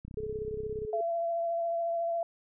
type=click train; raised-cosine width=5 ms; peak=-31 dBFS; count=27; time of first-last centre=0.05-0.85 s; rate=32.5 Hz
type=tone with tremolo; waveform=sine; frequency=430 Hz; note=A4; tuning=40 cents flat; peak=-31 dBFS; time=0.17-1.01 s; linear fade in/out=5 ms; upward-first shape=sine; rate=17 Hz; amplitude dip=55%
type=tone with vibrato; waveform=sine; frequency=676 Hz; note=E5; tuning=43 cents sharp; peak=-28 dBFS; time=0.93-2.23 s; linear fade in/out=2 ms; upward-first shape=sine; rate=14 Hz; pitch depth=15 cents each way
effects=none